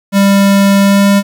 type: tone with pitch glide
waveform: square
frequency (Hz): 198.1 to 199.82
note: G3 to G3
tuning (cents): +18 to +33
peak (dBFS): -6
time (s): 0.12-1.23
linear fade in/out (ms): 50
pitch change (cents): +15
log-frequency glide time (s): 0.81-1.08
effects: 8-bit